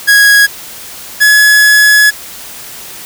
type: tone pair in turn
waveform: 45% pulse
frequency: 1657 / 1693.8 Hz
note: G#6 / G#6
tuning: -4 / +34 cents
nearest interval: unison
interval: 38 cents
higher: second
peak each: -3 dBFS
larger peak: neither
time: 0.07-0.47 / 1.2-2.11 s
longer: second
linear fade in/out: 20 ms
effects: white hiss -28 dBFS RMS until 3.05 s